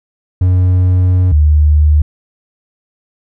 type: tone pair in turn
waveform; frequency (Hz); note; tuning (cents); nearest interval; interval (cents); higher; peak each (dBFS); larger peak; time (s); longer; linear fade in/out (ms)
triangle / sine; 91.3 / 75.24; F#2 / D2; -23 / +42; minor third; 335; first; -5; neither; 0.41-1.32 / 1.32-2.02; first; 5
effects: none